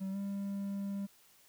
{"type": "tone with pitch glide", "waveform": "triangle", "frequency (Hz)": [192, 198.66], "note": ["G3", "G3"], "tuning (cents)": [-36, 23], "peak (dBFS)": -33, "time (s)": [0, 1.07], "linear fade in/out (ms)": 20, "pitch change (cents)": 59, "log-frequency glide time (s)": [0.11, 0.17], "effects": ["white hiss -64 dBFS RMS until 1.48 s"]}